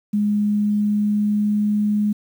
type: tone with pitch glide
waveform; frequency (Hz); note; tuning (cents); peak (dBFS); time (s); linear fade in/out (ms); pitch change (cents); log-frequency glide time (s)
sine; 207.7 to 208.9; G#3 to G#3; 0 to +10; -16; 0.13-2.13; 10; +10; 0.41-1.71
effects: 8-bit